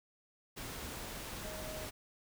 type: tone in noise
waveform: sine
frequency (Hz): 625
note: D#5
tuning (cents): +8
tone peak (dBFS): -46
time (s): 1.43-1.87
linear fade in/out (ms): 20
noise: pink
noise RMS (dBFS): -44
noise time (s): 0.56-1.91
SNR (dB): -5
effects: none